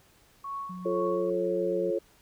sine tone with tremolo, 1108.7 Hz, C#6, in tune, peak -32 dBFS, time 0.44-1.3 s, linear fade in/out 5 ms, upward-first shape sine, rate 2.1 Hz, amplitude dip 80%
sine tone, 181.8 Hz, F#3, 30 cents flat, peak -37 dBFS, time 0.69-1.91 s, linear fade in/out 10 ms
sine chord, F augmented, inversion none, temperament just, 349.2 / 436.5 / 545.7 Hz, F4 / A4 / C#5, 0 / -14 / -27 cents, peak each -30 dBFS, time 0.85-1.99 s, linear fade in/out 10 ms
effects pink hiss -61 dBFS RMS until 2.21 s

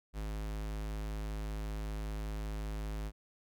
square tone, 52.6 Hz, G#1, 23 cents sharp, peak -37 dBFS, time 0.13-3.12 s, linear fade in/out 50 ms, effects none

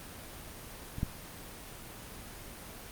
clicks, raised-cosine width 5 ms, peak -27 / -17 dBFS, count 2, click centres 0.984 / 1.031 s, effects pink hiss -46 dBFS RMS until 2.91 s + Opus 24 kbps

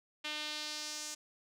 sawtooth tone with band-pass filter sweep, 302.1 Hz, D4, 49 cents sharp, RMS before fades -41 dBFS, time 0.24-1.15 s, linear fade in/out 10 ms, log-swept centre 3100 to 6800 Hz, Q 2, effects none

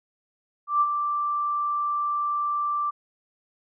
sine tone with ADSR envelope, 1174.7 Hz, D6, in tune, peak -16 dBFS, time 0.67-2.91 s, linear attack 140 ms, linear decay 47 ms, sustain -7 dB, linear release 17 ms, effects none

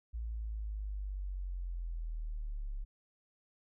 sine linear sweep, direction down, 57 to 33.98 Hz, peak -36 dBFS, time 0.13-2.85 s, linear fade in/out 20 ms, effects none

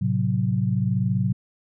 sine chord, F# diminished, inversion first, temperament equal, 110 / 130.81 / 185 Hz, A2 / C3 / F#3, 0 / 0 / 0 cents, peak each -24 dBFS, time 0.01-1.33 s, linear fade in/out 10 ms, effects none

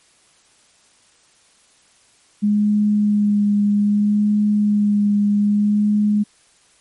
sine tone with vibrato, 207 Hz, G#3, 5 cents flat, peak -13 dBFS, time 2.42-6.24 s, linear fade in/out 20 ms, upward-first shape sine, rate 0.63 Hz, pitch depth 16 cents each way, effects white hiss -55 dBFS RMS until 6.8 s + MP3 48 kbps

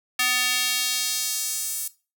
square tone with high-pass filter sweep, 250.1 Hz, B3, 22 cents sharp, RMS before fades -25 dBFS, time 0.19-1.88 s, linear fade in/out 5 ms, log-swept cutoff 2000 to 9400 Hz, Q 1.1, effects noise-tail reverb RT60 0.3 s tail -18 dB re dry

